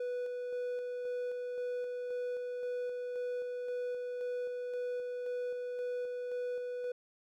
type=tone with tremolo; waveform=triangle; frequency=493.1 Hz; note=B4; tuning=3 cents flat; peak=-32 dBFS; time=0-6.92 s; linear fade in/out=5 ms; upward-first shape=square; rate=1.9 Hz; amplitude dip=25%; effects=none